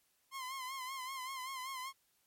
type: tone with vibrato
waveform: sawtooth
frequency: 1046.5 Hz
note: C6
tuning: in tune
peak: -37 dBFS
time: 0.31-1.93 s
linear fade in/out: 50 ms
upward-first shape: sine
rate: 5.2 Hz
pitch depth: 67 cents each way
effects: white hiss -75 dBFS RMS until 2.26 s + MP3 64 kbps